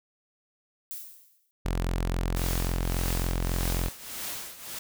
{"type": "noise with exponential decay", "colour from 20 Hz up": "violet", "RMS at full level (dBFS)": -35, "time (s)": [0.91, 1.51], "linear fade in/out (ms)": 0, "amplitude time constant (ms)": 130}
{"type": "tone", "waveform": "sawtooth", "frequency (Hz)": 43.65, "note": "F1", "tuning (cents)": 0, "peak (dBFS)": -22, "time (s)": [1.65, 3.89], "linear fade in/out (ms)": 10}
{"type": "noise with tremolo", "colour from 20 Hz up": "white", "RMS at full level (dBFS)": -34, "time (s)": [2.36, 4.79], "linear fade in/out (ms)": 5, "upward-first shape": "triangle", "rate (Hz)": 1.7, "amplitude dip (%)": 80}
{"effects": []}